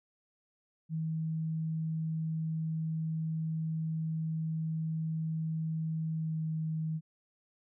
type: tone with pitch glide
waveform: sine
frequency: 159.9 to 158.52 Hz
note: D#3 to D#3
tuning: +48 to +33 cents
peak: -31 dBFS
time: 0.89-7.01 s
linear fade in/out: 50 ms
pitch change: -15 cents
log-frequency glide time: 6.15-6.41 s
effects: none